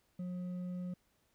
sine tone with hard clipping, 179.8 Hz, F#3, 49 cents flat, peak -39 dBFS, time 0.19-0.94 s, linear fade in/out 5 ms, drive 4 dB, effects pink hiss -75 dBFS RMS until 1.34 s

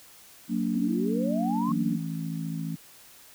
sine chord, Gb augmented, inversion none, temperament just, 185 / 231.2 / 289.1 Hz, Gb3 / Bb3 / D4, 0 / -14 / -27 cents, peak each -30 / -27 / -31 dBFS, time 0.48-1.99 s, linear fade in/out 50 ms
sine exponential sweep, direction up, 250 to 1108.7 Hz, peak -30 dBFS, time 0.75-1.72 s, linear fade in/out 2 ms
harmonic tone, 54.6 Hz, A1, 13 cents flat, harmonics 3 / 4 / 5, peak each -31 / -37 / -37 dBFS, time 1.68-2.76 s, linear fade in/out 10 ms
effects white hiss -52 dBFS RMS until 3.34 s

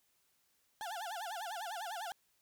35% pulse tone with vibrato, 781 Hz, G5, 7 cents flat, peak -38 dBFS, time 0.81-2.12 s, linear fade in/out 0 ms, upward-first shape sine, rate 10 Hz, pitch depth 240 cents each way, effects white hiss -75 dBFS RMS until 2.41 s

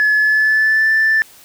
sine tone with pitch glide, 1710 to 1765.2 Hz, A6 to A6, -50 to +5 cents, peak -9 dBFS, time 0-1.22 s, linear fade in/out 0 ms, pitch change +55 cents, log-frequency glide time 0.14-0.91 s, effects tanh soft clip ceiling -8 dBFS + white hiss -44 dBFS RMS until 1.44 s

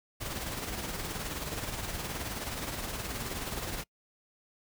pink noise with tremolo, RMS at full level -35 dBFS, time 0.2-3.84 s, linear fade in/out 20 ms, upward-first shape sine, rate 19 Hz, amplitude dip 45%, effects noise-tail reverb RT60 0.1 s tail -26 dB re dry

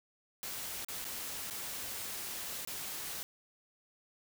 white noise with dropouts, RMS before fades -41 dBFS, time 0.43-3.23 s, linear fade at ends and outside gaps 0 ms, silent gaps 0.847-0.885 / 1.044-1.051 / 1.5-1.508 / 2.65-2.674 s, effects none

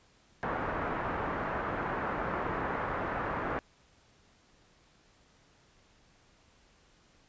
white low-pass noise, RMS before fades -34 dBFS, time 0.43-3.59 s, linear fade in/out 0 ms, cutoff 1500 Hz, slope 24 dB/octave, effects pink hiss -64 dBFS RMS until 7.28 s + resampled to 16000 Hz

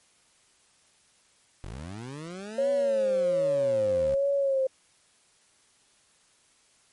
20% pulse linear two-way sweep, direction up then down, 42.35 to 252.7 to 65.3 Hz, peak -32 dBFS, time 1.64-4.15 s, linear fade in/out 0 ms, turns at 2.7 s
sine tone with vibrato, 543 Hz, C#5, 36 cents flat, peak -22 dBFS, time 2.58-4.67 s, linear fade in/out 5 ms, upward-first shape sine, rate 1.3 Hz, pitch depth 58 cents each way
effects white hiss -63 dBFS RMS until 6.92 s + MP3 48 kbps

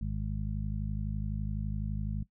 harmonic tone, 51.91 Hz, G#1, in tune, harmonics 1 / 2 / 3 / 4, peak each -34 / -37 / -39 / -40 dBFS, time 0.01-2.23 s, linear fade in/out 5 ms, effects noise-tail reverb RT60 0.1 s tail -17 dB re dry

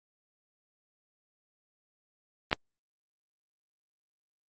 clicks, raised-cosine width 0.3 ms, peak -15 / -7 dBFS, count 2, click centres 2.515 / 2.529 s, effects Opus 32 kbps

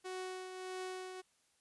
sawtooth tone with tremolo, 371.2 Hz, F#4, 6 cents sharp, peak -36 dBFS, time 0.04-1.22 s, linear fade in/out 20 ms, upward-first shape triangle, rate 1.6 Hz, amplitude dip 50%, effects white hiss -74 dBFS RMS until 1.6 s + resampled to 24000 Hz

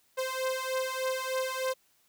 sawtooth beating tone pair, 519 / 522.3 Hz, C5 / C5, -14 / -3 cents, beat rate 3.3 Hz, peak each -29 dBFS, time 0.17-1.74 s, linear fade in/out 20 ms, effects white hiss -68 dBFS RMS until 2.08 s

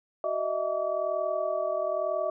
sine tone cluster, 374.5 / 613 / 654 / 1146 Hz, F#4 / D#5 / E5 / D6, +21 / -26 / -14 / -43 cents, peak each -38 / -29 / -30 / -36 dBFS, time 0.24-2.3 s, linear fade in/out 2 ms, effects none

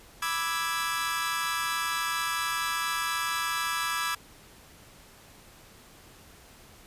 sawtooth chord, E dominant seventh, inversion second, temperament equal, 987.8 / 1174.7 / 1318.5 / 1661.2 Hz, B5 / D6 / E6 / G#6, 0 / 0 / 0 / 0 cents, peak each -32 / -30 / -29 / -29 dBFS, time 0.22-4.15 s, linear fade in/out 5 ms, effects pink hiss -53 dBFS RMS until 6.86 s + resampled to 32000 Hz

